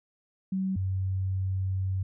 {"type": "tone pair in turn", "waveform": "sine", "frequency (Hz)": [190, 94.82], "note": ["F#3", "F#2"], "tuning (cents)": [46, 43], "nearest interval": "octave", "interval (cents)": 1203, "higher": "first", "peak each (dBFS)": [-26, -26], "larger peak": "neither", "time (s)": [[0.52, 0.76], [0.76, 2.03]], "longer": "second", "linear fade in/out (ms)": 5, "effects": []}